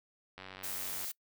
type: click train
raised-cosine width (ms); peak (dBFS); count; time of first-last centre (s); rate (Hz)
0.3; -30; 64; 0.38-1.045; 94.7
type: noise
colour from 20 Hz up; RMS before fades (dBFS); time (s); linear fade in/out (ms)
blue; -39; 0.63-1.12; 10
effects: noise-tail reverb RT60 0.1 s tail -24 dB re dry